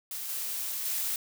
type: noise with level steps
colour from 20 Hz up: blue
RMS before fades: -37 / -34 / -31 dBFS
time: 0.11-1.16 s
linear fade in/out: 2 ms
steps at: 0.29 / 0.85 s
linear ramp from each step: 5 ms
effects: none